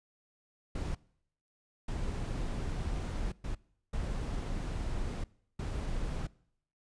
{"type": "noise bursts at uneven times", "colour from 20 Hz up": "brown", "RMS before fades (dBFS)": -35, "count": 5, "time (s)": [[0.75, 0.95], [1.88, 3.32], [3.44, 3.55], [3.93, 5.24], [5.59, 6.27]], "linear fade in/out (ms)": 5, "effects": ["noise-tail reverb RT60 0.7 s tail -23 dB re dry", "resampled to 22050 Hz"]}